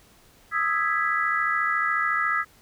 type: chord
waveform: sine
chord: E major seventh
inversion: third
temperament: equal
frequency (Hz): 1244.5 / 1318.5 / 1661.2 / 1975.5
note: D#6 / E6 / G#6 / B6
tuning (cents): 0 / 0 / 0 / 0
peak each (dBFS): -27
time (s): 0.51-2.45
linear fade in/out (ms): 50
effects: pink hiss -56 dBFS RMS until 2.61 s